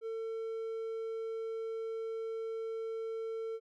triangle tone, 450 Hz, A4, 39 cents sharp, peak -34 dBFS, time 0.01-3.6 s, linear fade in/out 50 ms, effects none

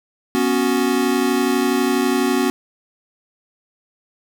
square chord, B suspended second, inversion none, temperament equal with one note detuned, 245.1 / 277.2 / 370 Hz, B3 / C#4 / F#4, -13 / 0 / 0 cents, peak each -21 dBFS, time 0.35-2.5 s, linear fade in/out 0 ms, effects 9-bit

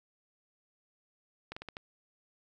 slowing click train, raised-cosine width 0.3 ms, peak -25 dBFS, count 5, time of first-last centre 1.52-1.769 s, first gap 45 ms, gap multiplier 1.22, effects none

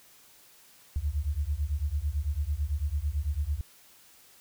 sine beating tone pair, 68.9 / 77.9 Hz, C#2 / D#2, -10 / +3 cents, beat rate 9 Hz, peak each -30 dBFS, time 0.96-3.61 s, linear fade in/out 0 ms, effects white hiss -57 dBFS RMS until 4.4 s

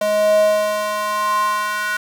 square tone with high-pass filter sweep, 210 Hz, G#3, 19 cents sharp, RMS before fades -18 dBFS, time 0.01-1.97 s, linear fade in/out 5 ms, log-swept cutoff 520 to 1400 Hz, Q 5.9, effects 7-bit

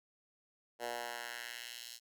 10% pulse tone with high-pass filter sweep, 119.4 Hz, A#2, 42 cents sharp, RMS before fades -44 dBFS, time 0.79-2 s, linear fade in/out 50 ms, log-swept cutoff 550 to 4600 Hz, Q 1.3, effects none

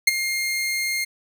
sawtooth tone with ADSR envelope, 2123 Hz, C7, 25 cents sharp, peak -6 dBFS, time 0.07-1.05 s, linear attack 7 ms, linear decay 21 ms, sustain -13 dB, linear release 14 ms, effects none

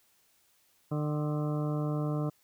harmonic tone with a mistuned harmonic, 150 Hz, D3, 37 cents sharp, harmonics 1 / 2 / 3 / 4 / 5 / 7 / 8 / 9, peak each -30 / -35 / -40 / -40 / -46 / -46 / -48 / -49 dBFS, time 0.91-2.3 s, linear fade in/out 10 ms, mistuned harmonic 9, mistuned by -60 cents, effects white hiss -68 dBFS RMS until 2.43 s

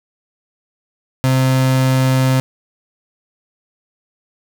35% pulse tone, 130.81 Hz, C3, in tune, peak -10 dBFS, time 1.24-2.4 s, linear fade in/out 0 ms, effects 7-bit

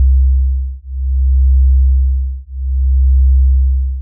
sine beating tone pair, 65.41 / 66.02 Hz, C2 / C2, 0 / +16 cents, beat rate 0.61 Hz, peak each -11 dBFS, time 0-4.01 s, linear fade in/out 0 ms, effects none

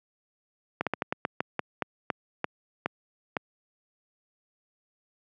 slowing click train, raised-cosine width 0.5 ms, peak -11 dBFS, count 13, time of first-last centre 0.81-3.368 s, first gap 57 ms, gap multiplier 1.22, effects high-pass 150 Hz 12 dB/octave

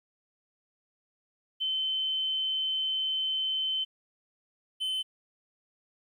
sine / triangle tone pair in turn, 3071 / 3059 Hz, G7 / G7, -36 / -43 cents, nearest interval unison, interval 7 cents, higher first, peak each -27 dBFS, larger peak neither, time 1.6-3.85 / 4.8-5.03 s, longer first, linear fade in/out 20 ms, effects 11-bit

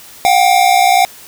square tone pair together, 717 / 777.8 Hz, F5 / G5, +45 / -14 cents, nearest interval minor second, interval 141 cents, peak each -11 dBFS, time 0.25-1.05 s, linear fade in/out 0 ms, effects white hiss -37 dBFS RMS until 1.27 s

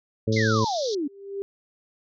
harmonic tone, 110 Hz, A2, in tune, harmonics 1 / 2 / 3 / 4 / 5, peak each -23 / -26 / -30 / -26 / -32 dBFS, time 0.27-0.65 s, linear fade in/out 10 ms
pink band-pass noise, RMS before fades -35 dBFS, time 0.32-0.95 s, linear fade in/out 5 ms, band 3500 to 6100 Hz, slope 96 dB/octave
sine exponential sweep, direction down, 2171 to 270 Hz, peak -24 dBFS, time 0.36-1.08 s, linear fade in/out 10 ms
sine tone with exponential growth, 396.3 Hz, G4, 19 cents sharp, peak -25 dBFS, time 0.86-1.42 s, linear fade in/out 0 ms, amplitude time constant 120 ms
effects none

